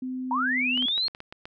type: tone with pitch glide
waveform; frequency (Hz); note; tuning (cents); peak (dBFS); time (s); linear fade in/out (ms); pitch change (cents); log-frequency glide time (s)
sine; 256.4 to 251.7; C4 to B3; -35 to +33; -29; 0.02-0.86; 5; -32; 0.42-0.69
type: linear sweep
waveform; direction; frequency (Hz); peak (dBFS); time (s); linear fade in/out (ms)
sine; up; 880 to 4327; -23; 0.31-1.08; 2
type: clicks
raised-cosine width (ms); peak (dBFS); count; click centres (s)
0.3; -23; 9; 0.776 / 0.825 / 0.884 / 0.979 / 1.082 / 1.149 / 1.204 / 1.325 / 1.455
effects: none